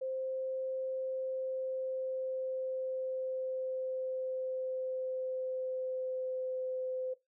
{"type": "tone with pitch glide", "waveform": "sine", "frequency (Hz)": [523.3, 514], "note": ["C5", "C5"], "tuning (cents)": [0, -31], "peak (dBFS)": -34, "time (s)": [0.01, 7.14], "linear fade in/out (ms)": 10, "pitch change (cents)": -31, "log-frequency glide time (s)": [0.73, 6.9], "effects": ["noise-tail reverb RT60 0.2 s tail -18 dB re dry"]}